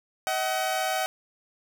sawtooth tone pair together, 634 / 754 Hz, D#5 / F#5, +32 / +32 cents, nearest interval minor third, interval 300 cents, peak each -26 / -23 dBFS, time 0.27-1.06 s, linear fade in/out 0 ms, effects none

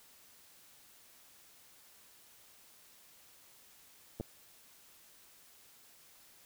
clicks, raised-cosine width 2 ms, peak -26 dBFS, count 2, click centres 4.2 / 4.209 s, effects white hiss -61 dBFS RMS until 6.45 s

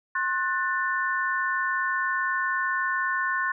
sine chord, F# diminished, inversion second, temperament just, 1065.6 / 1480 / 1776 Hz, C6 / F#6 / A6, +31 / 0 / +16 cents, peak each -28 dBFS, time 0.15-3.52 s, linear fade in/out 5 ms, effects none

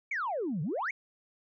sine exponential two-way sweep, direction down then up, 2349 to 138.59 to 2349 Hz, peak -29 dBFS, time 0.11-0.91 s, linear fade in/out 5 ms, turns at 0.62 s, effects tanh soft clip ceiling -26 dBFS

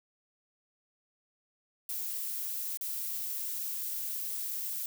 violet noise with dropouts, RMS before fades -36 dBFS, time 1.89-4.86 s, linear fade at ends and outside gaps 2 ms, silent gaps 2.773-2.81 s, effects none

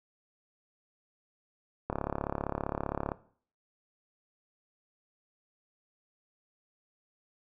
click train, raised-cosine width 1 ms, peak -17 dBFS, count 44, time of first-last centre 1.9-3.118 s, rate 35.3 Hz, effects noise-tail reverb RT60 0.5 s tail -17 dB re dry

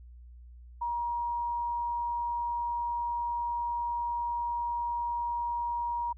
sine tone, 950 Hz, A#5, 33 cents sharp, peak -29 dBFS, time 0.81-6.13 s, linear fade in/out 10 ms, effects added 60 Hz sine -47 dBFS peak until 6.17 s

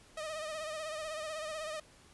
sawtooth tone with vibrato, 622.3 Hz, D#5, in tune, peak -34 dBFS, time 0.17-1.8 s, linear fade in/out 5 ms, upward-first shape sine, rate 16 Hz, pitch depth 56 cents each way, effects pink hiss -60 dBFS RMS until 2.13 s + resampled to 24000 Hz

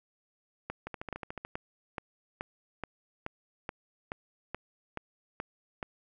two click trains, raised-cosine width 0.5 ms, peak -20 / -23 dBFS, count 13 / 9, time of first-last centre 0.7-5.828 / 0.87-1.45 s, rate 2.34 / 13.8 Hz, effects none

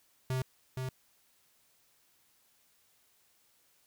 square tone with echo, 129.5 Hz, C3, 17 cents flat, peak -31 dBFS, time 0.3-0.42 s, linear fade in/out 2 ms, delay 470 ms, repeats 1, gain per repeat -4 dB, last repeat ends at 0.89 s, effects white hiss -69 dBFS RMS until 3.86 s

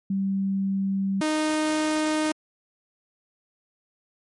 sine / sawtooth tone pair in turn, 194.6 / 308.9 Hz, G3 / D#4, -12 / -12 cents, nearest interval minor sixth, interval 800 cents, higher second, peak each -22 / -18 dBFS, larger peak second, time 0.1-1.21 / 1.21-2.32 s, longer neither, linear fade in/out 5 ms, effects MP3 48 kbps

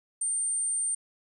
sine tone, 8870 Hz, C#9, in tune, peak -26 dBFS, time 0.21-0.95 s, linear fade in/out 5 ms, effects none

